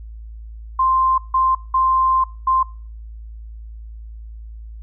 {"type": "tone bursts at uneven times", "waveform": "sine", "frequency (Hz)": 1046.5, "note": "C6", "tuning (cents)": 0, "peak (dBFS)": -13, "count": 4, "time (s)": [[0.79, 1.18], [1.34, 1.55], [1.74, 2.24], [2.47, 2.63]], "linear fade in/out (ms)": 5, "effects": ["noise-tail reverb RT60 0.5 s tail -24 dB re dry", "added 55 Hz sine -32 dBFS peak until 4.82 s"]}